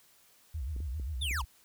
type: tone with vibrato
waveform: sine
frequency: 69.6 Hz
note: C#2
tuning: 8 cents sharp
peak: -33 dBFS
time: 0.54-1.45 s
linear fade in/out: 10 ms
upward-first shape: sine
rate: 7.5 Hz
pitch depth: 260 cents each way
type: clicks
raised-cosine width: 3 ms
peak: -35 dBFS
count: 4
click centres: 0.764 / 0.804 / 0.998 / 1.311 s
type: linear sweep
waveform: square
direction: down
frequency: 3729 to 809 Hz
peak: -33 dBFS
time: 1.21-1.42 s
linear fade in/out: 10 ms
effects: white hiss -63 dBFS RMS until 1.64 s